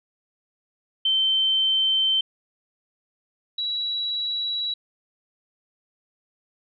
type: tone pair in turn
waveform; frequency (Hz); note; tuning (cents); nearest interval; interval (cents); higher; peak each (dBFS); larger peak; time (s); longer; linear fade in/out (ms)
sine; 3100 / 3906; G7 / B7; -20 / -20; major third; 400; second; -18 / -24; first; 1.05-2.21 / 3.58-4.74; neither; 5
effects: none